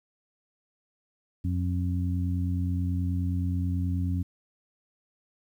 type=harmonic tone; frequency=89.4 Hz; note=F2; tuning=41 cents sharp; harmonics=1 / 2 / 3; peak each=-26 / -33 / -34 dBFS; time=1.44-4.23 s; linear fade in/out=10 ms; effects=10-bit